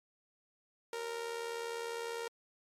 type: tone with amplitude modulation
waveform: sawtooth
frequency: 464.4 Hz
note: A#4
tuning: 7 cents flat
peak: -31 dBFS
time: 0.93-2.28 s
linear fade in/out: 2 ms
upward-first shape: sine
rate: 80 Hz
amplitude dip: 60%
effects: low-pass 11000 Hz 12 dB/octave + MP3 96 kbps